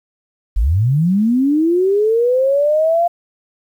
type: linear sweep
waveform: sine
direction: up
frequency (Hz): 42.13 to 698.5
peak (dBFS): -11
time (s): 0.56-3.08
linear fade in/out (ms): 10
effects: 8-bit